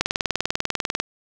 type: click train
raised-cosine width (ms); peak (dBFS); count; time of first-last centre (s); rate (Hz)
0.2; -3; 21; 0.01-1; 20.2
effects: none